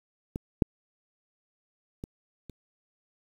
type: clicks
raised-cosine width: 3 ms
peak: -19 / -7 / -23 / -30 dBFS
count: 4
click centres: 0.359 / 0.622 / 2.039 / 2.497 s
effects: 8-bit